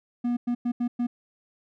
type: tone bursts at uneven times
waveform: triangle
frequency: 241.5 Hz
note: B3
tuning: 39 cents flat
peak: -21 dBFS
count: 5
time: 0.24-0.37 / 0.47-0.55 / 0.65-0.72 / 0.8-0.88 / 0.99-1.07 s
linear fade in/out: 10 ms
effects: none